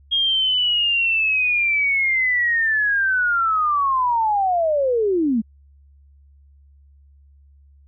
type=linear sweep; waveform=sine; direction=down; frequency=3259 to 206.5 Hz; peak=-16 dBFS; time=0.11-5.42 s; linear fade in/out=20 ms; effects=added 70 Hz sine -48 dBFS peak until 7.87 s